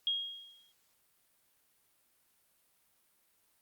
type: tone with exponential decay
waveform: sine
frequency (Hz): 3268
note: G#7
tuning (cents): -29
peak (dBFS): -27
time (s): 0.07-0.72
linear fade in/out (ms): 1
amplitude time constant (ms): 140
effects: white hiss -72 dBFS RMS until 3.61 s + Opus 48 kbps